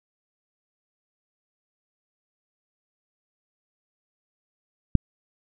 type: click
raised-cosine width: 5 ms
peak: -3 dBFS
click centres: 4.953 s
effects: none